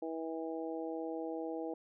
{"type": "harmonic tone", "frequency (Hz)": 162.2, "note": "E3", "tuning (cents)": -28, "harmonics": [2, 3, 4, 5], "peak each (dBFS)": [-40, -41, -45, -47], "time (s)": [0.02, 1.74], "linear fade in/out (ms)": 5, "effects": []}